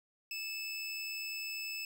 25% pulse tone, 2619 Hz, E7, 12 cents flat, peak -34 dBFS, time 0.31-1.85 s, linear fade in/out 2 ms, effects none

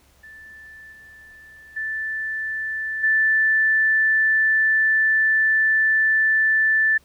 sine tone with level steps, 1760 Hz, A6, in tune, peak -40 / -43 / -24 / -15 dBFS, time 0.23-6.98 s, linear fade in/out 10 ms, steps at 0.92 / 1.76 / 3.03 s, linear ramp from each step 10 ms, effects added 68 Hz sine -58 dBFS peak until 7.04 s + pink hiss -58 dBFS RMS until 7.04 s

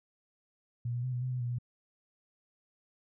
sine tone with pitch steps, 119.8 / 121.5 / 127.8 / 123 / 127.9 / 125.8 / 120.9 / 122 Hz, A#2 / B2 / C3 / B2 / C3 / B2 / B2 / B2, +48 / -28 / -40 / -7 / -39 / +32 / -36 / -21 cents, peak -31 dBFS, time 0.85-1.586 s, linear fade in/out 5 ms, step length 92 ms, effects none

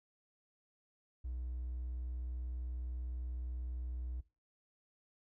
triangle tone with hard clipping, 61.74 Hz, B1, in tune, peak -39 dBFS, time 1.24-4.21 s, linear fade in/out 10 ms, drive 4 dB, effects noise-tail reverb RT60 0.3 s tail -19 dB re dry

